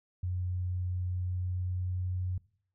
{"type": "tone with pitch glide", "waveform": "sine", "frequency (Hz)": [90.5, 91.34], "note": ["F#2", "F#2"], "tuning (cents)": [-38, -22], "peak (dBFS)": -30, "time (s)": [0.23, 2.38], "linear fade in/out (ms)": 5, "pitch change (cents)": 16, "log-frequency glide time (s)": [1.1, 2.22], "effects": ["noise-tail reverb RT60 0.6 s tail -22 dB re dry"]}